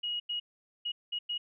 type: tone bursts at uneven times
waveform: sine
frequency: 2894 Hz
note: F#7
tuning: 39 cents flat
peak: -31 dBFS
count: 5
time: 0.03-0.2 / 0.29-0.4 / 0.85-0.92 / 1.12-1.19 / 1.29-1.38 s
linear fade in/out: 10 ms
effects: none